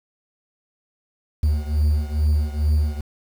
triangle beating tone pair, 74.2 / 76.5 Hz, D2 / D#2, +18 / -29 cents, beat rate 2.3 Hz, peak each -17 / -20 dBFS, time 1.43-3.01 s, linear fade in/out 5 ms, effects 7-bit

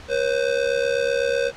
square ring-modulated tone, 513 Hz, C5, 34 cents flat, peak -17 dBFS, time 0.08-1.52 s, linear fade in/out 50 ms, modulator 34 Hz, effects pink hiss -42 dBFS RMS until 1.56 s + low-pass 5000 Hz 12 dB/octave

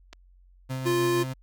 clicks, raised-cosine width 0.2 ms, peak -27 dBFS, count 2, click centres 0.129 / 0.132 s
35% pulse tone with tremolo, 130.81 Hz, C3, in tune, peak -27 dBFS, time 0.69-1.34 s, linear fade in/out 20 ms, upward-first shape sine, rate 6.4 Hz, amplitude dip 25%
square tone, 349.2 Hz, F4, in tune, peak -23 dBFS, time 0.85-1.24 s, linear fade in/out 20 ms
effects added 45 Hz sine -53 dBFS peak until 1.42 s

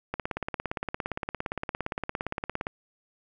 click train, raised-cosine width 0.5 ms, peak -15 dBFS, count 45, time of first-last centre 0.14-2.669 s, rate 17.4 Hz, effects none

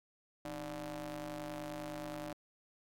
sawtooth ring-modulated tone, 141 Hz, C#3, 30 cents sharp, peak -34 dBFS, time 0.45-2.33 s, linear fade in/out 2 ms, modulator 448 Hz, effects AAC 64 kbps

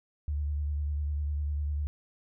sine tone with vibrato, 73.4 Hz, D2, in tune, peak -28 dBFS, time 0.28-1.87 s, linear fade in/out 0 ms, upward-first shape sine, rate 10 Hz, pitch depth 38 cents each way, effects none

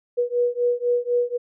sine beating tone pair, 483.3 / 487.3 Hz, B4 / B4, -38 / -23 cents, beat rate 4 Hz, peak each -22 / -22 dBFS, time 0.17-1.38 s, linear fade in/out 20 ms, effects none

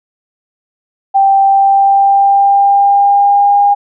sine tone with pitch glide, 784 to 810.2 Hz, G5 to G#5, 0 to -43 cents, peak -5 dBFS, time 1.14-3.75 s, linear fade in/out 20 ms, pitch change +57 cents, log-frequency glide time 1.42-3.6 s, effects none

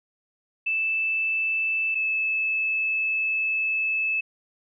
sine tone pair in turn, 2637 / 2610 Hz, E7 / E7, 0 / -18 cents, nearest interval unison, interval 18 cents, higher first, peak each -22 dBFS, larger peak neither, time 0.66-1.95 / 1.95-4.21 s, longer second, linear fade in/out 10 ms, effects none

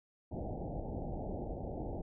pink low-pass noise, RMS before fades -40 dBFS, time 0.31-2.02 s, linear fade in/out 10 ms, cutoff 830 Hz, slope 96 dB/octave, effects none

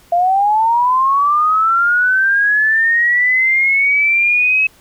sine linear sweep, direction up, 681 to 2575 Hz, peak -10 dBFS, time 0.12-4.67 s, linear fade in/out 5 ms, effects pink hiss -48 dBFS RMS until 4.8 s

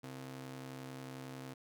sawtooth ring-modulated tone, 197.3 Hz, G3, 11 cents sharp, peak -38 dBFS, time 0.03-1.54 s, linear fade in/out 10 ms, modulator 63.1 Hz, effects none

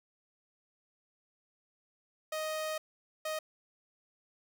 sawtooth tone bursts at uneven times, 624 Hz, D#5, 5 cents sharp, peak -30 dBFS, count 2, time 2.32-2.78 / 3.25-3.39 s, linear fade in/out 5 ms, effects none

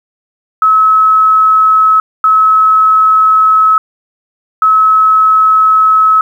sine tone bursts at uneven times, 1290 Hz, E6, 38 cents flat, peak -4 dBFS, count 3, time 0.62-2 / 2.24-3.78 / 4.62-6.21 s, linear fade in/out 2 ms, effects 7-bit

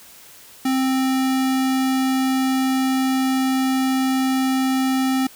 square tone, 262.8 Hz, C4, 8 cents sharp, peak -18 dBFS, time 0.65-5.27 s, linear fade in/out 5 ms, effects white hiss -45 dBFS RMS until 5.35 s

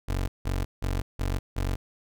25% pulse tone bursts, 46.4 Hz, F#1, 6 cents sharp, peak -22 dBFS, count 5, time 0.08-1.76 s, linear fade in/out 10 ms, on 200 ms, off 170 ms, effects none

